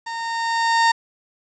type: tone with level ramp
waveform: 30% pulse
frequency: 919 Hz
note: A#5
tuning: 25 cents flat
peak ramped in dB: -25 to -10 dBFS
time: 0.06-0.92 s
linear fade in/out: 10 ms
effects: resampled to 16000 Hz + 8-bit